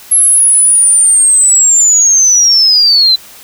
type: linear sweep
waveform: sine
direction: down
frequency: 11160 to 3996 Hz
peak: -4 dBFS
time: 0.11-3.16 s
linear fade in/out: 10 ms
effects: white hiss -35 dBFS RMS until 3.43 s